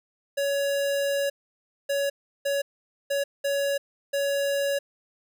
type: tone bursts at uneven times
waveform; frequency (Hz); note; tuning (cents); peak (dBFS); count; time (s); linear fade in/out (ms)
square; 561; C#5; +21; -24; 6; 0.37-1.3 / 1.89-2.1 / 2.45-2.62 / 3.1-3.24 / 3.44-3.78 / 4.13-4.79; 10
effects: none